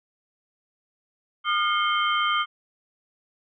sine tone cluster, 1213 / 1409 / 2149 / 3123 Hz, D#6 / F6 / C7 / G7, -44 / +15 / +46 / -7 cents, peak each -23 / -28 / -30 / -27 dBFS, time 1.44-2.46 s, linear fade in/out 50 ms, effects none

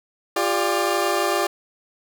20% pulse tone cluster, 350 / 401 / 588 Hz, F4 / G4 / D5, +4 / +39 / +2 cents, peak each -19 dBFS, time 0.36-1.47 s, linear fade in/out 5 ms, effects none

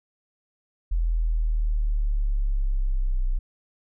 sine exponential sweep, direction down, 42.22 to 30.83 Hz, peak -20 dBFS, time 0.91-3.39 s, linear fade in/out 10 ms, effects none

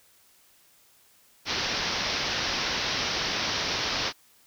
white low-pass noise, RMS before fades -29 dBFS, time 1.45-4.13 s, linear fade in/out 50 ms, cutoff 5800 Hz, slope 96 dB/octave, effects white hiss -60 dBFS RMS until 4.46 s

